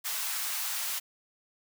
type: high-pass noise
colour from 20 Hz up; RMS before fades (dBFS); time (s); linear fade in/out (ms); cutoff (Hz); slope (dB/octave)
white; -33; 0.04-1; 20; 780; 24
effects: none